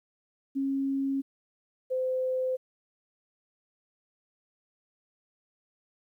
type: tone pair in turn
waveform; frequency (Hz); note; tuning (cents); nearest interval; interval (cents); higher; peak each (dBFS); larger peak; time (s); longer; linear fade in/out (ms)
sine; 272.6 / 514.6; C#4 / C5; -29 / -29; major seventh; 1100; second; -26; neither; 0.55-1.22 / 1.9-2.57; neither; 20
effects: 11-bit